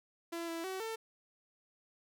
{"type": "tone with pitch steps", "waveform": "sawtooth", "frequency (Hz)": [336.9, 331.8, 378.1, 447.7], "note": ["E4", "E4", "F#4", "A4"], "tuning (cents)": [38, 11, 38, 30], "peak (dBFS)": -34, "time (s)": [0.32, 0.96], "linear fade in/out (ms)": 10, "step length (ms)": 160, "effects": []}